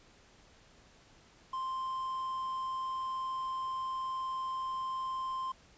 triangle tone with quantisation, 1046.5 Hz, C6, in tune, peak -32 dBFS, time 1.53-5.52 s, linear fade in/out 5 ms, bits 10, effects pink hiss -61 dBFS RMS until 5.77 s + resampled to 16000 Hz

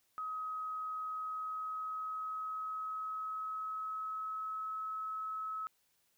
sine tone with pitch glide, 1267 to 1289.9 Hz, D#6 to E6, +31 to -38 cents, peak -37 dBFS, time 0.18-5.67 s, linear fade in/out 0 ms, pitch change +31 cents, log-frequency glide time 1.02-4.78 s, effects white hiss -75 dBFS RMS until 6.17 s

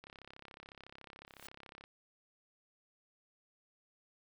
click train, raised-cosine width 0.3 ms, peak -35 dBFS, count 62, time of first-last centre 0.04-1.839 s, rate 33.9 Hz
white noise with exponential growth, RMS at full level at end -49 dBFS, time 1.27-1.47 s, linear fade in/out 0 ms, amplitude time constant 42 ms
effects none

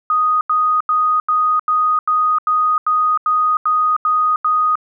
sine tone bursts, 1244 Hz, D#6, 1 cent flat, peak -12 dBFS, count 12, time 0.1-4.755 s, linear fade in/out 2 ms, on 310 ms, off 85 ms, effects none

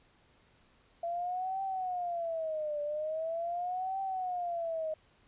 sine tone with vibrato, 675 Hz, E5, 41 cents sharp, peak -32 dBFS, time 1.03-4.94 s, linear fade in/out 5 ms, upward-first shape triangle, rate 0.42 Hz, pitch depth 250 cents each way, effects pink hiss -66 dBFS RMS until 5.27 s + resampled to 8000 Hz

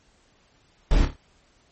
brown noise with echo, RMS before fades -18 dBFS, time 0.91-1.05 s, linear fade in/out 2 ms, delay 28 ms, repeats 4, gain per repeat -7 dB, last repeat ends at 1.162 s, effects pink hiss -61 dBFS RMS until 1.71 s + MP3 32 kbps

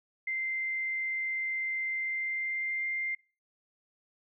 sine tone with pitch glide, 2084 to 2100 Hz, C7 to C7, -7 to +6 cents, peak -30 dBFS, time 0.27-3.15 s, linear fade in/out 5 ms, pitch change +13 cents, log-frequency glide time 1.91-2.93 s, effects noise-tail reverb RT60 0.4 s tail -26 dB re dry

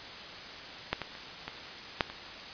clicks, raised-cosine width 0.3 ms, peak -11 / -18 / -28 / -19 / -8 / -25 dBFS, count 6, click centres 0.93 / 1.017 / 1.152 / 1.48 / 2.008 / 2.1 s, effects white hiss -43 dBFS RMS until 2.53 s + resampled to 11025 Hz

